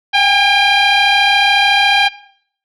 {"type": "tone with frequency modulation", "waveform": "sine", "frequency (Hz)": 784, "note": "G5", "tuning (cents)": 0, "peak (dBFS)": -7, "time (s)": [0.13, 2.09], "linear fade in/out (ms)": 20, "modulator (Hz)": 801, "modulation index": 3.8, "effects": ["noise-tail reverb RT60 0.6 s tail -19 dB re dry", "tanh soft clip ceiling -6 dBFS"]}